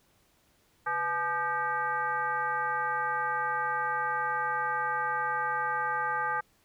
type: tone with frequency modulation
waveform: sine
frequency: 1209 Hz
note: D6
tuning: 50 cents sharp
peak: -27 dBFS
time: 0.86-6.41 s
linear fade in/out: 10 ms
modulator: 356 Hz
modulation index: 1.4
effects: pink hiss -67 dBFS RMS until 6.64 s